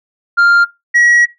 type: tone pair in turn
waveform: sine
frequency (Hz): 1396.9 / 1913.6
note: F6 / A#6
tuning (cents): 0 / +45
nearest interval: perfect fourth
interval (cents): 545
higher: second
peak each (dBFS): -3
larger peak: neither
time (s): 0.37-0.65 / 0.94-1.26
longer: second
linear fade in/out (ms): 20
effects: noise-tail reverb RT60 0.2 s tail -19 dB re dry + tanh soft clip ceiling -5 dBFS